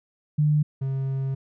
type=tone pair in turn; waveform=sine / triangle; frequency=150 / 134.51 Hz; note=D3 / C3; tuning=+37 / +48 cents; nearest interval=major second; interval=189 cents; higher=first; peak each=-17 / -22 dBFS; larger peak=first; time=0.38-0.63 / 0.81-1.35 s; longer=second; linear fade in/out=10 ms; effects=none